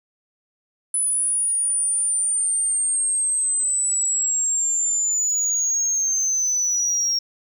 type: linear sweep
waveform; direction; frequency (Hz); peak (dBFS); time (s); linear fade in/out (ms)
sine; down; 10000 to 5560; -17; 0.94-7.19; 5
effects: tanh soft clip ceiling -16 dBFS + 9-bit